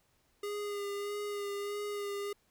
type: tone with vibrato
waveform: square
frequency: 408.2 Hz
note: G#4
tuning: 30 cents flat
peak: -36 dBFS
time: 0.43-2.33 s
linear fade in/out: 5 ms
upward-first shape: sine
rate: 1.6 Hz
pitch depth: 22 cents each way
effects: pink hiss -72 dBFS RMS until 2.5 s